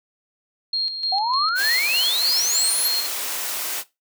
sine tone with tremolo, 4234 Hz, C8, 20 cents sharp, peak -19 dBFS, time 0.73-3.07 s, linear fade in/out 5 ms, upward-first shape square, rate 3.3 Hz, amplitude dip 55%
sine exponential sweep, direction up, 740 to 11840 Hz, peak -20 dBFS, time 1.12-2.88 s, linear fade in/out 5 ms
white noise, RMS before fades -27 dBFS, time 1.55-3.84 s, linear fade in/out 50 ms
effects noise-tail reverb RT60 0.2 s tail -17 dB re dry + high-pass 400 Hz 12 dB/octave

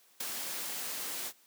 white noise with ADSR envelope, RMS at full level -33 dBFS, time 0.2-1.33 s, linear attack 7 ms, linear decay 10 ms, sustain -5 dB, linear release 60 ms, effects white hiss -64 dBFS RMS until 1.46 s + high-pass 200 Hz 12 dB/octave

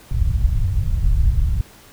pink low-pass noise, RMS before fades -17 dBFS, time 0.11-1.61 s, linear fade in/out 2 ms, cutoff 110 Hz, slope 24 dB/octave, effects pink hiss -46 dBFS RMS until 1.92 s

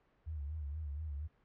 sine tone with vibrato, 74.8 Hz, D2, 32 cents sharp, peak -38 dBFS, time 0.26-1.28 s, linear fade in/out 20 ms, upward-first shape sine, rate 4.2 Hz, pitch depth 110 cents each way, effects pink hiss -72 dBFS RMS until 1.44 s + low-pass 2000 Hz 12 dB/octave

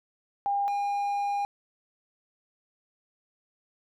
sine / triangle tone pair in turn, 804 / 809.1 Hz, G5 / G#5, +44 / -45 cents, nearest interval unison, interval 11 cents, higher second, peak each -24 dBFS, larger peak neither, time 0.46-0.68 / 0.68-1.45 s, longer second, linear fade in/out 0 ms, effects none

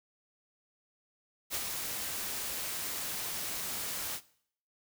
white noise with ADSR envelope, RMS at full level -33 dBFS, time 1.5-4.21 s, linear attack 46 ms, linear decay 56 ms, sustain -4 dB, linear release 65 ms, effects noise-tail reverb RT60 0.6 s tail -19 dB re dry

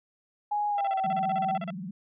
sine tone with pitch glide, 830.6 to 766.1 Hz, G#5 to G5, 0 to -40 cents, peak -25 dBFS, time 0.51-1.58 s, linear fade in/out 10 ms, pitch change -140 cents, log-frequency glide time 0.69-0.96 s
sawtooth tone bursts, 670 Hz, E5, 28 cents sharp, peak -29 dBFS, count 15, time 0.78-1.705 s, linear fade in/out 2 ms, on 29 ms, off 35 ms
sine tone with vibrato, 185 Hz, F#3, in tune, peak -34 dBFS, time 1.04-1.91 s, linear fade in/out 5 ms, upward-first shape sine, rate 19 Hz, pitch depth 210 cents each way
effects resampled to 8000 Hz

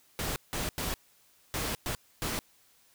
pink noise bursts at uneven times, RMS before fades -33 dBFS, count 6, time 0.19-0.36 / 0.53-0.69 / 0.78-0.94 / 1.54-1.75 / 1.86-1.95 / 2.22-2.39 s, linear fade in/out 0 ms, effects white hiss -64 dBFS RMS until 2.94 s

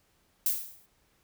violet noise with exponential decay, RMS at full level -24 dBFS, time 0.46-0.86 s, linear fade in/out 1 ms, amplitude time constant 86 ms, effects pink hiss -69 dBFS RMS until 1.23 s

